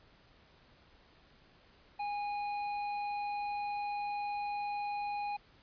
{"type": "tone with hard clipping", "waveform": "triangle", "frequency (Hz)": 822, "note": "G#5", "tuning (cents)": -18, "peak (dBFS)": -36, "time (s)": [1.99, 5.37], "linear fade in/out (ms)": 10, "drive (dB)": 12, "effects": ["pink hiss -63 dBFS RMS until 5.62 s", "resampled to 11025 Hz"]}